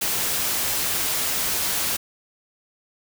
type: noise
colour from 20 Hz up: white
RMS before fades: -24 dBFS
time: 0.01-1.97 s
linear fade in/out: 10 ms
effects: none